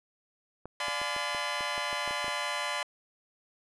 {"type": "clicks", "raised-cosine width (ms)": 1, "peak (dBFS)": -27, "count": 12, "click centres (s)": [0.656, 0.883, 1.016, 1.164, 1.348, 1.608, 1.779, 1.929, 2.077, 2.109, 2.244, 2.281]}
{"type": "chord", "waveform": "15% pulse", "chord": "D diminished seventh", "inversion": "none", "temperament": "just", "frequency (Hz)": [587.3, 704.8, 845.8, 1014.9], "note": ["D5", "F5", "Ab5", "Cb6"], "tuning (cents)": [0, 16, 31, 47], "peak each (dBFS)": [-30, -33, -32, -27], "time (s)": [0.8, 2.83], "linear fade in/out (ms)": 2}
{"effects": ["low-pass 8000 Hz 12 dB/octave"]}